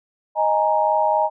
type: chord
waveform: sine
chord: D# suspended fourth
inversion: none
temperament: just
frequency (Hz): 622.3 / 829.7 / 933.4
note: D#5 / G#5 / A#5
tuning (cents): 0 / -2 / +2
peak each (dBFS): -20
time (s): 0.35-1.3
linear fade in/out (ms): 50
effects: none